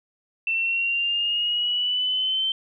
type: exponential sweep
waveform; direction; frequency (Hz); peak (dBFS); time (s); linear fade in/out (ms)
sine; up; 2676 to 3109; -21; 0.47-2.52; 2
effects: none